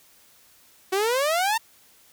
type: exponential sweep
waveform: sawtooth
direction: up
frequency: 370 to 928 Hz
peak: -17 dBFS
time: 0.92-1.58 s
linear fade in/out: 10 ms
effects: white hiss -56 dBFS RMS until 2.12 s